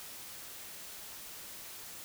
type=silence; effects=white hiss -47 dBFS RMS until 2.04 s